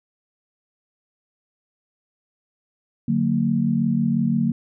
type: chord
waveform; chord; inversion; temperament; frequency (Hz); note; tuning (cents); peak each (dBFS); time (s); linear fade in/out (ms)
sine; D augmented; none; just; 146.83 / 183.54 / 229.4; D3 / F#3 / A#3; 0 / -14 / -28; -24 / -23 / -20; 3.08-4.52; 5
effects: none